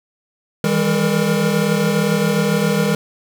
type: tone cluster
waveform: square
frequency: 161 / 168.4 / 200.8 / 433.2 / 471 Hz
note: E3 / E3 / G3 / A4 / A#4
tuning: -41 / +37 / +42 / -27 / +18 cents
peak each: -21 / -28 / -19 / -27 / -22 dBFS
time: 0.64-2.95 s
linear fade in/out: 2 ms
effects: 8-bit